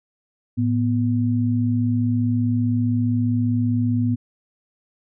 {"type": "tone pair together", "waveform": "sine", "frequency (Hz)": [110, 245.2], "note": ["A2", "B3"], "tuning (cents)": [0, -12], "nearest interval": "octave + major second", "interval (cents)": 1388, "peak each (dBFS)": -20, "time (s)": [0.57, 4.16], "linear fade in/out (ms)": 20, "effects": []}